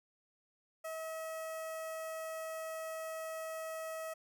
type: tone with notch filter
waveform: sawtooth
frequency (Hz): 642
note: E5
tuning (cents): -46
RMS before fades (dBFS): -42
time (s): 0.84-4.14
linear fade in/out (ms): 10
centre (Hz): 3900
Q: 0.99
effects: none